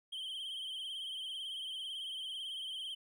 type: tone with vibrato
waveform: triangle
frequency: 3136 Hz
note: G7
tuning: in tune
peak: -38 dBFS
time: 0.12-2.95 s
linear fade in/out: 10 ms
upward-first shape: triangle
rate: 18 Hz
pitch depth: 82 cents each way
effects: none